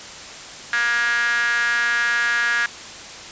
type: tone with high-pass filter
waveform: sawtooth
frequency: 236.7 Hz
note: A#3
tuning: 27 cents sharp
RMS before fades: -20 dBFS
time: 0.73-2.66 s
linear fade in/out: 2 ms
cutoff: 1600 Hz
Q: 8.4
effects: white hiss -36 dBFS RMS until 3.31 s + resampled to 16000 Hz